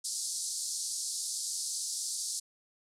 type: band-pass noise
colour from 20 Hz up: white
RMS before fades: -36 dBFS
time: 0.04-2.4 s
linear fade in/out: 10 ms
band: 4300 to 9900 Hz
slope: 48 dB/octave
effects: none